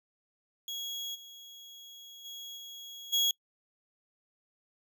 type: tone with level steps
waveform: 35% pulse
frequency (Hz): 3322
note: G#7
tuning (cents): 0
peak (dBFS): -34 / -46 / -40 / -42 / -23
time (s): 0.68-3.31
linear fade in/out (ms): 2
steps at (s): 1.14 / 2.24 / 2.56 / 3.12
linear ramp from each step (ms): 20
effects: noise-tail reverb RT60 0.1 s tail -26 dB re dry